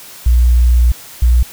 sine tone pair in turn, 60.1 / 60.36 Hz, B1 / B1, -46 / -39 cents, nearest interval unison, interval 7 cents, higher second, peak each -6 dBFS, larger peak neither, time 0.26-0.92 / 1.22-1.43 s, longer first, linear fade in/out 5 ms, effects white hiss -35 dBFS RMS until 1.52 s

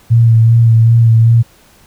sine tone with vibrato, 114.7 Hz, A#2, 28 cents flat, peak -4 dBFS, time 0.1-1.43 s, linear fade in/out 20 ms, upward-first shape sine, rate 2.6 Hz, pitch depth 27 cents each way, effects pink hiss -46 dBFS RMS until 1.86 s

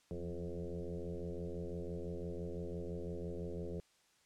sine tone with frequency modulation, 174.61 Hz, F3, in tune, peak -39 dBFS, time 0.11-3.8 s, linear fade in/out 0 ms, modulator 85.8 Hz, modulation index 4.1, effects white hiss -71 dBFS RMS until 4.25 s + low-pass 8000 Hz 12 dB/octave

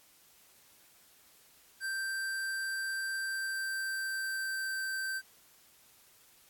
square tone with pitch glide, 1568 to 1556.3 Hz, G6 to G6, 0 to -13 cents, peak -34 dBFS, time 1.8-5.22 s, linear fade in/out 50 ms, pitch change -13 cents, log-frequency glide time 3.25-4.79 s, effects white hiss -62 dBFS RMS until 6.49 s + AAC 64 kbps

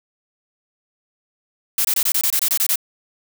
blue noise bursts, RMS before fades -18 dBFS, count 11, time 1.78-2.757 s, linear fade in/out 2 ms, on 67 ms, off 24 ms, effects none

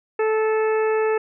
harmonic tone, 436.8 Hz, A4, 13 cents flat, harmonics 1 / 2 / 3 / 4 / 5 / 6, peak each -18 / -28 / -31 / -32 / -37 / -36 dBFS, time 0.19-1.18 s, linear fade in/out 5 ms, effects none

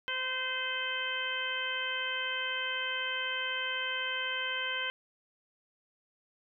harmonic tone, 516 Hz, C5, 24 cents flat, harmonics 1 / 2 / 3 / 4 / 5 / 6, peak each -44 / -42 / -36 / -39 / -40 / -36 dBFS, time 0.08-4.9 s, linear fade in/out 0 ms, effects none

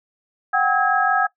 sine tone cluster, 737 / 783 / 1286 / 1643 Hz, F#5 / G5 / E6 / G#6, -7 / -2 / -43 / -19 cents, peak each -21 dBFS, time 0.53-1.27 s, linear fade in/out 10 ms, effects noise-tail reverb RT60 0.1 s tail -19 dB re dry

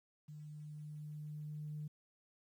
sine tone with level ramp, 150.7 Hz, D3, 45 cents sharp, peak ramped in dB -48 to -40 dBFS, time 0.28-1.88 s, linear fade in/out 10 ms, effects tanh soft clip ceiling -36 dBFS + 12-bit

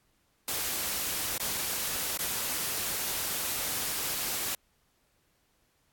white noise with dropouts, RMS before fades -32 dBFS, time 0.48-4.55 s, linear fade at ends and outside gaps 2 ms, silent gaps 1.38-1.399 / 2.175-2.19 s, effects pink hiss -71 dBFS RMS until 5.92 s + AAC 64 kbps

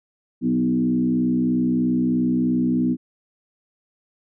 sine tone with frequency modulation, 247.8 Hz, B3, 6 cents sharp, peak -17 dBFS, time 0.41-2.97 s, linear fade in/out 50 ms, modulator 63.1 Hz, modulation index 1, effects none

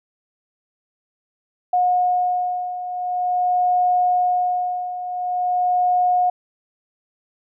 sine beating tone pair, 722 / 722.46 Hz, F#5 / F#5, -43 / -42 cents, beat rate 0.46 Hz, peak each -23 / -18 dBFS, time 1.73-6.3 s, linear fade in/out 5 ms, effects none

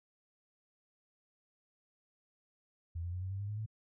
sine tone with pitch steps, 84.1 / 87.27 / 90.55 / 93.96 / 97.5 / 101.17 / 104.98 / 108.94 Hz, E2 / F2 / F#2 / F#2 / G2 / G#2 / G#2 / A2, +35 / -1 / -37 / +27 / -9 / -45 / +19 / -17 cents, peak -36 dBFS, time 2.95-3.662 s, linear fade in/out 10 ms, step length 89 ms, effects none

